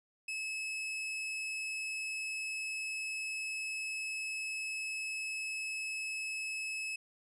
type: tone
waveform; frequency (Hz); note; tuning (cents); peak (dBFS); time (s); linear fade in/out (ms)
40% pulse; 2590; E7; -31; -35; 0.28-6.96; 5
effects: resampled to 24000 Hz